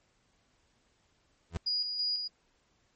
30% pulse tone with exponential growth, 83.8 Hz, E2, 29 cents sharp, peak -26 dBFS, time 1.5-1.57 s, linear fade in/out 0 ms, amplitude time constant 15 ms
sine tone with tremolo, 4894 Hz, D#8, 29 cents flat, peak -28 dBFS, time 1.66-2.28 s, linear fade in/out 10 ms, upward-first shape square, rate 3 Hz, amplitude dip 45%
effects pink hiss -71 dBFS RMS until 2.95 s + MP3 32 kbps

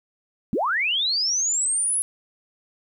sine linear sweep, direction up, 164.81 to 10620 Hz, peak -20 dBFS, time 0.53-2.02 s, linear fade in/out 0 ms, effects 10-bit

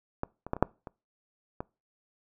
clicks, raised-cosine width 1 ms, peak -16 / -25 / -14 / -24 / -6 / -26 / -20 dBFS, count 7, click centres 0.234 / 0.466 / 0.534 / 0.566 / 0.626 / 0.872 / 1.605 s, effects noise-tail reverb RT60 0.3 s tail -24 dB re dry

